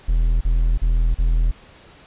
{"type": "tone bursts", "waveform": "triangle", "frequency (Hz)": 41, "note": "E1", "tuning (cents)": -9, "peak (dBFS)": -12, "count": 4, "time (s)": [0.08, 1.514], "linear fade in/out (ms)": 10, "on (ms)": 330, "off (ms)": 38, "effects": ["pink hiss -47 dBFS RMS until 2.06 s", "resampled to 8000 Hz"]}